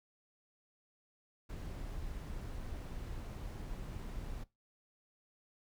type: noise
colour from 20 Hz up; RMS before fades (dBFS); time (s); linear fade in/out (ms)
brown; -43; 1.49-4.44; 10
effects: noise-tail reverb RT60 0.2 s tail -19 dB re dry